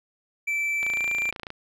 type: tone with pitch glide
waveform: triangle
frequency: 2327 to 2364 Hz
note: D7 to D7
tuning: -17 to +11 cents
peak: -22 dBFS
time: 0.47-1.31 s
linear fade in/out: 10 ms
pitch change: +28 cents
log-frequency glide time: 0.86-1.05 s
type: click train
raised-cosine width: 0.3 ms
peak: -19 dBFS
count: 20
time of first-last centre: 0.83-1.504 s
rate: 28.2 Hz
effects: none